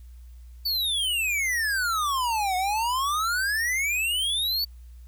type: exponential two-way sweep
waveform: square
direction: down then up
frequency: 4570 to 725 to 4570 Hz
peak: -24 dBFS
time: 0.65-4.65 s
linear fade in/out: 10 ms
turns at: 2.56 s
effects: added 60 Hz sine -42 dBFS peak until 5.07 s + white hiss -65 dBFS RMS until 5.07 s